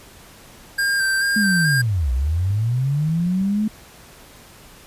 square tone with vibrato, 1587 Hz, G6, 21 cents sharp, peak -18 dBFS, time 0.78-1.82 s, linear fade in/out 10 ms, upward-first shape square, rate 2.3 Hz, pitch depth 22 cents each way
sine linear two-way sweep, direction down then up, 218.7 to 59.5 to 218.7 Hz, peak -17 dBFS, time 1.36-3.68 s, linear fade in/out 5 ms, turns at 2.12 s
clicks, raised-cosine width 5 ms, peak -26 dBFS, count 5, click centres 2.506 / 3.092 / 3.2 / 3.264 / 3.414 s
effects pink hiss -45 dBFS RMS until 4.86 s + resampled to 32000 Hz

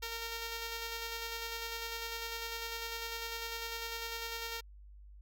5% pulse tone with tremolo, 460 Hz, A#4, 23 cents flat, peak -26 dBFS, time 0.02-4.61 s, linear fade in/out 10 ms, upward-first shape square, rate 10 Hz, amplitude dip 25%, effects added 50 Hz sine -51 dBFS peak until 5.21 s

